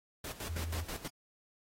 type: noise with tremolo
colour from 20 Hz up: pink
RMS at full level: -41 dBFS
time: 0.24-1.08 s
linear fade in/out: 5 ms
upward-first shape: square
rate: 6.2 Hz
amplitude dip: 75%
type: tone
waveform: sine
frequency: 82.41 Hz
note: E2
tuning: in tune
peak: -35 dBFS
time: 0.48-0.85 s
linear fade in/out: 20 ms
effects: AAC 48 kbps